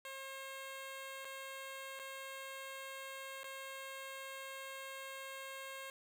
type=tone with dropouts; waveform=10% pulse; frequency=537 Hz; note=C5; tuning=45 cents sharp; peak=-37 dBFS; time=0.05-5.9 s; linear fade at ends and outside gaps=1 ms; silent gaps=1.247-1.252 / 1.992-1.996 / 3.433-3.442 s; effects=none